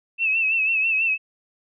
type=tone with vibrato; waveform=sine; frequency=2627 Hz; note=E7; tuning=7 cents flat; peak=-18 dBFS; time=0.18-1.18 s; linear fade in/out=50 ms; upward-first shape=sine; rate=6.1 Hz; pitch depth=59 cents each way; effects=none